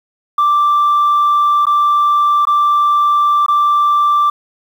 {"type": "tone with dropouts", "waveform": "sine", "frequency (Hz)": 1174.7, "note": "D6", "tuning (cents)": 0, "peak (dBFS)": -7, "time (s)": [0.38, 4.3], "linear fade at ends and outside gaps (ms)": 5, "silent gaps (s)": [[1.655, 1.667], [2.453, 2.47], [3.463, 3.482]], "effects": ["tanh soft clip ceiling -7 dBFS", "7-bit"]}